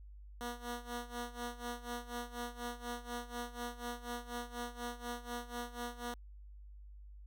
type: tone with tremolo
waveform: 10% pulse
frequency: 240.6 Hz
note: B3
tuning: 45 cents flat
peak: -30 dBFS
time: 0.41-6.14 s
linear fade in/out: 0 ms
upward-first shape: sine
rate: 4.1 Hz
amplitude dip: 85%
effects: added 50 Hz sine -50 dBFS peak until 7.26 s